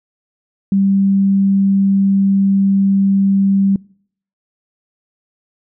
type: tone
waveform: sine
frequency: 195.9 Hz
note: G3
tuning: 1 cent flat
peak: -10 dBFS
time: 0.72-3.76 s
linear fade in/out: 2 ms
effects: noise-tail reverb RT60 0.6 s tail -25 dB re dry